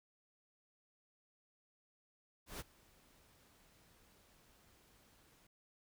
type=noise with ADSR envelope; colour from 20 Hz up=pink; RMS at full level=-45 dBFS; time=2.46-5.47 s; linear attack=140 ms; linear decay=26 ms; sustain=-23 dB; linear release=5 ms; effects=none